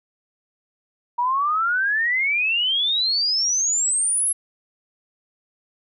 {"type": "exponential sweep", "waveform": "sine", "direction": "up", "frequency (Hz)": [946, 11130], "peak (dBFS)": -18, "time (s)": [1.18, 4.33], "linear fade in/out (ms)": 10, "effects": []}